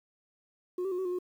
sine tone with pitch steps, 361.2 / 385.8 / 359.7 / 377.2 / 357.4 / 361.8 Hz, F#4 / G4 / F#4 / F#4 / F4 / F#4, -42 / -28 / -49 / +33 / +40 / -39 cents, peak -27 dBFS, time 0.78-1.188 s, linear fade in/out 5 ms, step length 68 ms, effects tanh soft clip ceiling -29 dBFS + 10-bit

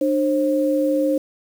sine tone pair together, 299.7 / 534 Hz, D4 / C5, +35 / +35 cents, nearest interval minor seventh, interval 1000 cents, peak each -19 dBFS, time 0.01-1.18 s, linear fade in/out 5 ms, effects 7-bit

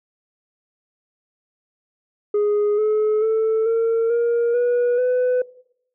sine tone with pitch steps, 415.3 / 428.5 / 442 / 456 / 470.5 / 485.4 / 500.8 Hz, G#4 / A4 / A4 / A#4 / A#4 / B4 / B4, 0 / -46 / +8 / -38 / +16 / -30 / +24 cents, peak -13 dBFS, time 2.34-5.42 s, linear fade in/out 5 ms, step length 440 ms, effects noise-tail reverb RT60 0.7 s tail -21 dB re dry + tanh soft clip ceiling -15 dBFS

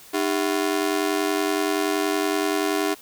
sawtooth ring-modulated tone, 351.9 Hz, F4, 13 cents sharp, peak -14 dBFS, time 0.13-2.95 s, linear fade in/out 20 ms, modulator 45.3 Hz, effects white hiss -47 dBFS RMS until 3.01 s

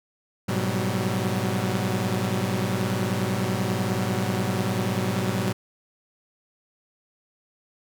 sawtooth tone cluster, 104.8 / 123.7 / 183.3 / 193.5 Hz, G#2 / B2 / F#3 / G3, +16 / +3 / -16 / -22 cents, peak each -25 dBFS, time 0.48-5.53 s, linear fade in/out 10 ms, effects none

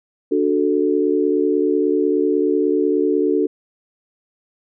sine chord, D major, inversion none, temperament equal, 293.7 / 370 / 440 Hz, D4 / F#4 / A4, 0 / 0 / 0 cents, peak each -19 dBFS, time 0.31-3.47 s, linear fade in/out 10 ms, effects none

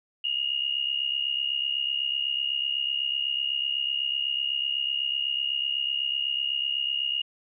sine tone pair together, 2825 / 2893 Hz, F7 / F#7, +19 / -40 cents, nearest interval unison, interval 41 cents, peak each -28 dBFS, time 0.24-7.22 s, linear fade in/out 5 ms, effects none

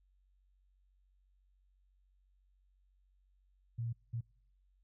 sine tone bursts at uneven times, 116.54 Hz, A#2, in tune, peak -35 dBFS, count 2, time 3.78-3.93 / 4.13-4.21 s, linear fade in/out 10 ms, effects noise-tail reverb RT60 0.6 s tail -26 dB re dry + added 47 Hz sine -68 dBFS peak until 4.83 s

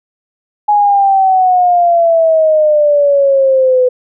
sine exponential sweep, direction down, 838 to 500 Hz, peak -6 dBFS, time 0.68-3.89 s, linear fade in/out 10 ms, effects none

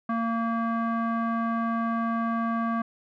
square tone with low-pass filter, 229.3 Hz, A#3, 28 cents flat, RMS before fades -27 dBFS, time 0.09-2.82 s, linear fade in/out 5 ms, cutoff 1300 Hz, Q 4.7, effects none

